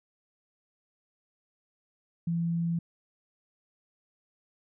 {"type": "tone", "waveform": "sine", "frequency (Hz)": 168.5, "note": "E3", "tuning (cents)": 38, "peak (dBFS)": -26, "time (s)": [2.27, 2.79], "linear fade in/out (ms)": 5, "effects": []}